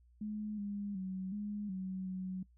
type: tone with pitch steps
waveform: sine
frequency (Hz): 211.7 / 203 / 188.1 / 207 / 188 / 186.3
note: G#3 / G#3 / F#3 / G#3 / F#3 / F#3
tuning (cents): +33 / -39 / +29 / -5 / +28 / +12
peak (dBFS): -37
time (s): 0.21-2.43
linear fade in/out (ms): 5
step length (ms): 370
effects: noise-tail reverb RT60 0.1 s tail -22 dB re dry + added 60 Hz sine -62 dBFS peak until 2.57 s